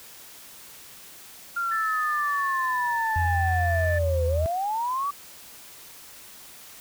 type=linear two-way sweep; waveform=sine; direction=down then up; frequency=1402 to 498.9 to 1167 Hz; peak=-24 dBFS; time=1.56-5.11 s; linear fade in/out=10 ms; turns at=4.26 s
type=tone; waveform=sine; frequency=1760 Hz; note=A6; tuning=in tune; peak=-27 dBFS; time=1.71-3.99 s; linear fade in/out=10 ms
type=tone with pitch glide; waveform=sine; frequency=85.9 to 80.61 Hz; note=F2 to E2; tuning=-28 to -38 cents; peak=-22 dBFS; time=3.16-4.46 s; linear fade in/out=0 ms; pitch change=-110 cents; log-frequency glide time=3.98-4.21 s
effects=tanh soft clip ceiling -13 dBFS + white hiss -46 dBFS RMS until 6.8 s